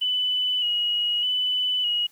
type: tone with vibrato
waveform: sine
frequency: 2946 Hz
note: F#7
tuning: 8 cents flat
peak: -21 dBFS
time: 0.01-2.07 s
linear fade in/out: 10 ms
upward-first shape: square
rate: 0.82 Hz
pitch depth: 28 cents each way
effects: white hiss -58 dBFS RMS until 2.11 s